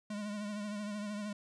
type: tone with vibrato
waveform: square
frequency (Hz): 207.7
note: G#3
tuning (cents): 0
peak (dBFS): -38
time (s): 0.1-1.33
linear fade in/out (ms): 5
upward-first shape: triangle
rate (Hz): 13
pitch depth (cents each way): 53
effects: resampled to 22050 Hz